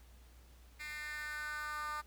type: tone with high-pass filter sweep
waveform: 10% pulse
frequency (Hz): 300.8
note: D4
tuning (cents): +42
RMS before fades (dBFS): -42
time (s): 0.79-2.02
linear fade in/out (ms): 20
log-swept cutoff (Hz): 2200 to 1100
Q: 4.1
effects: added 60 Hz sine -57 dBFS peak until 2.06 s + pink hiss -66 dBFS RMS until 2.06 s

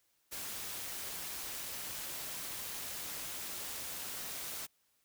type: noise with amplitude modulation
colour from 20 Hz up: white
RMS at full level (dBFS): -40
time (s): 0.31-4.67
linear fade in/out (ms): 20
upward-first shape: sine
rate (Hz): 217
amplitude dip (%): 45
effects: white hiss -75 dBFS RMS until 5.04 s

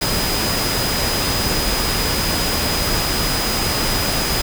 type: tone in noise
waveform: sine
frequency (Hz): 4978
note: D#8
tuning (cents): 0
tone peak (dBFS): -24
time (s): 0.01-4.42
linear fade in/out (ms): 10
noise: pink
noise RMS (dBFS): -20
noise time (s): 0.01-4.42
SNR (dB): -7
effects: none

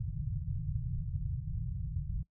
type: low-pass noise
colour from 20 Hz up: white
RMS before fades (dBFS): -36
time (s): 0-2.23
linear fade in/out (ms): 10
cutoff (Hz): 160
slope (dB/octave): 96
effects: noise-tail reverb RT60 0.1 s tail -19 dB re dry

